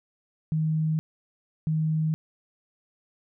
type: tone pair in turn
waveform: sine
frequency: 157.1 / 157.1 Hz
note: D#3 / D#3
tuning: +17 / +17 cents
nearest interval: unison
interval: 0 cents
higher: neither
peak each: -22 dBFS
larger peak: neither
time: 0.52-0.99 / 1.67-2.14 s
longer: neither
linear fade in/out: 0 ms
effects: none